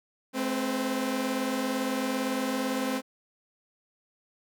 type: tone cluster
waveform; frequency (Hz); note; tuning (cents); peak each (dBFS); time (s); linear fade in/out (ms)
sawtooth; 215 / 262.9 / 508; A3 / C4 / B4; -40 / +8 / +49; -30 / -25 / -32; 0.33-3.02; 50
effects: none